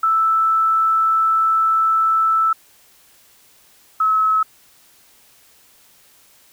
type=tone pair in turn; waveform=sine; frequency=1318.5 / 1291.4 Hz; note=E6 / E6; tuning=0 / -36 cents; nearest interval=unison; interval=36 cents; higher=first; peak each=-13 dBFS; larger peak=neither; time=0.03-2.53 / 4-4.43 s; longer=first; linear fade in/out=5 ms; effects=white hiss -52 dBFS RMS until 6.52 s